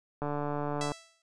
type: click train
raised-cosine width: 1 ms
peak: -20 dBFS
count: 103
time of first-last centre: 0.22-0.919 s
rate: 146 Hz
type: tone with exponential decay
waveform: 5% pulse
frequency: 660 Hz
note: E5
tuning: 2 cents sharp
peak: -22 dBFS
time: 0.81-1.22 s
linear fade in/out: 2 ms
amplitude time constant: 89 ms
effects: resampled to 22050 Hz